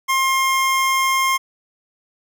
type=tone; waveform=25% pulse; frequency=1064 Hz; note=C6; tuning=29 cents sharp; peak=-12 dBFS; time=0.08-1.38 s; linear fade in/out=20 ms; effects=none